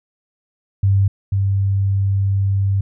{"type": "tone pair in turn", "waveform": "sine", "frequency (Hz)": [98.2, 98.2], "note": ["G2", "G2"], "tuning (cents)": [4, 4], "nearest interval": "unison", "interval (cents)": 0, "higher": "neither", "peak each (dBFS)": [-11, -14], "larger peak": "first", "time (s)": [[0.83, 1.08], [1.32, 2.81]], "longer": "second", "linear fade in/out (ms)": 5, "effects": []}